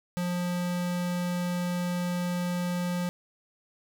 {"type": "tone", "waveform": "square", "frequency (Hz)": 177.1, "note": "F3", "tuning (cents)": 24, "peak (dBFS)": -28, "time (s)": [0.17, 3.09], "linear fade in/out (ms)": 0, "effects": ["10-bit"]}